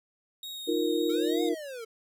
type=tone with vibrato; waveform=40% pulse; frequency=3747 Hz; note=A#7; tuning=8 cents sharp; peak=-36 dBFS; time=0.43-1.49 s; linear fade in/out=2 ms; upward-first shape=triangle; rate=3.5 Hz; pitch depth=15 cents each way
type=chord; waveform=sine; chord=Eb suspended second; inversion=none; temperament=equal; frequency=311.1 / 349.2 / 466.2 Hz; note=Eb4 / F4 / Bb4; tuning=0 / 0 / 0 cents; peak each=-29 dBFS; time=0.67-1.55 s; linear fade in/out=20 ms
type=linear two-way sweep; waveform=square; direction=up then down; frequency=434.9 to 727 to 437.1 Hz; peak=-38 dBFS; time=1.09-1.85 s; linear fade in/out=10 ms; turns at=1.43 s
effects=none